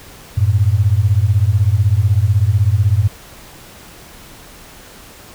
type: beating tone pair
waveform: sine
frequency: 93.7 / 109.7 Hz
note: F#2 / A2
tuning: +22 / -5 cents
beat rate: 16 Hz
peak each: -13 dBFS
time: 0.37-3.08 s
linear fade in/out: 10 ms
effects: pink hiss -39 dBFS RMS until 5.34 s